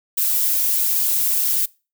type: noise with flanger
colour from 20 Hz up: violet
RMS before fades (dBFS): -19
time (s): 0.17-1.66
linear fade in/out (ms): 10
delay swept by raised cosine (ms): 1.4 to 7.1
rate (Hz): 2.5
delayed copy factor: -0.85
effects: noise-tail reverb RT60 0.3 s tail -23 dB re dry